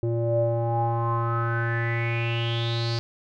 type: tone with low-pass filter sweep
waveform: square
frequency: 116.54 Hz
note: A#2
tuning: in tune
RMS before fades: -25 dBFS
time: 0.03-2.99 s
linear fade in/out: 0 ms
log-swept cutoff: 440 to 4700 Hz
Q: 8.3
effects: none